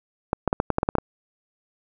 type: clicks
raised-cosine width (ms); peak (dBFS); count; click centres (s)
1; -6; 10; 0.331 / 0.477 / 0.529 / 0.601 / 0.703 / 0.784 / 0.831 / 0.889 / 0.953 / 0.984
effects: none